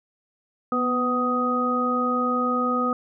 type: harmonic tone with a mistuned harmonic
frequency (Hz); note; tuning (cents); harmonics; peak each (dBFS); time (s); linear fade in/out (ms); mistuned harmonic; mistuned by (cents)
250; B3; +21; 1 / 2 / 3 / 5; -25 / -28 / -34 / -23; 0.72-2.93; 2; 1; -28
effects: none